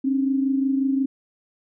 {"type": "tone pair together", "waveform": "sine", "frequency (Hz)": [268.1, 293.7], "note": ["C4", "D4"], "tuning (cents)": [42, 0], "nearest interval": "major second", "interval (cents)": 158, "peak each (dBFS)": [-19, -28], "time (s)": [0.04, 1.06], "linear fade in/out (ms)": 10, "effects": []}